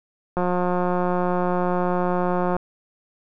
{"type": "click train", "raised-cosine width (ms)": 1, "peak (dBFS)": -10, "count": 394, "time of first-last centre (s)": [0.37, 2.566], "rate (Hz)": 179, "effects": []}